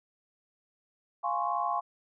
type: chord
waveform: sine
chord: Db major seventh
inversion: first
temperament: equal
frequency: 698.5 / 830.6 / 1046.5 / 1108.7 Hz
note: F5 / Ab5 / C6 / Db6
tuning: 0 / 0 / 0 / 0 cents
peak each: -33 dBFS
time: 1.23-1.81 s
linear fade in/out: 20 ms
effects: none